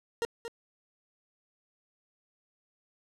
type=tone with echo; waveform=40% pulse; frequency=464.8 Hz; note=A#4; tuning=5 cents flat; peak=-27 dBFS; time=0.22-0.25 s; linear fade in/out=0 ms; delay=230 ms; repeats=1; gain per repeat=-9 dB; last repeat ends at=0.48 s; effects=low-pass 10000 Hz 12 dB/octave